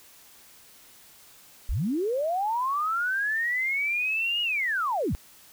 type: linear two-way sweep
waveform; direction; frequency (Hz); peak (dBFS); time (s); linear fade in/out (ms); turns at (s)
sine; up then down; 30.26 to 2900 to 30.26; -24; 1.69-5.15; 0; 4.42
effects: white hiss -53 dBFS RMS until 5.52 s